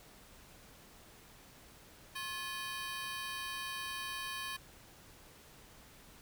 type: ring-modulated tone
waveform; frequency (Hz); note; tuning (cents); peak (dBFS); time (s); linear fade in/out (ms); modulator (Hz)
20% pulse; 1396.9; F6; 0; -31; 2.15-4.57; 10; 323
effects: pink hiss -58 dBFS RMS until 6.21 s